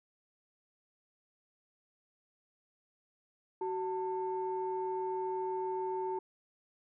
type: tone pair together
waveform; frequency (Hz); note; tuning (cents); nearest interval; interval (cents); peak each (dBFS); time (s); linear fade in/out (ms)
sine; 375.5 / 893.1; F#4 / A5; +26 / +26; octave + minor third; 1500; -34 / -36; 3.61-6.19; 5
effects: tanh soft clip ceiling -25 dBFS